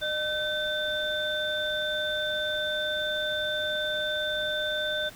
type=tone cluster; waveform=sine; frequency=608 / 1530 / 3560 Hz; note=D#5 / G6 / A7; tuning=-40 / -42 / +20 cents; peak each=-31 dBFS; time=0.01-5.1 s; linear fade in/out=20 ms; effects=pink hiss -48 dBFS RMS until 5.15 s